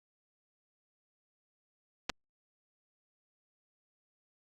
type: clicks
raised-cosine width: 0.2 ms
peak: -15 dBFS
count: 2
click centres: 2.095 / 2.099 s
effects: Opus 48 kbps